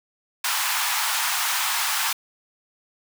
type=high-pass noise; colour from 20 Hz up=pink; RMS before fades=-24 dBFS; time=0.44-2.13 s; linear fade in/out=5 ms; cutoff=820 Hz; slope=48 dB/octave; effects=none